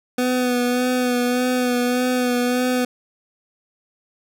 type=tone with vibrato; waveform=25% pulse; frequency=248.4 Hz; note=B3; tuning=10 cents sharp; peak=-14 dBFS; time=0.18-2.85 s; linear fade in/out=5 ms; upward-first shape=sine; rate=1.7 Hz; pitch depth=26 cents each way; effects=none